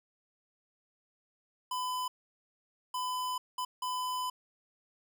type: tone bursts at uneven times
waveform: square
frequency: 1006 Hz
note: B5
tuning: 32 cents sharp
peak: -33 dBFS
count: 4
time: 1.71-2.08 / 2.94-3.38 / 3.58-3.65 / 3.82-4.3 s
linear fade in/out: 5 ms
effects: 12-bit